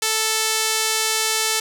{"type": "tone with band-pass filter", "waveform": "sawtooth", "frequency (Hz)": 440, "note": "A4", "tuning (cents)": 0, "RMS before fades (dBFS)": -21, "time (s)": [0.02, 1.6], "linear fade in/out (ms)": 5, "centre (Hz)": 6900, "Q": 0.71, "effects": []}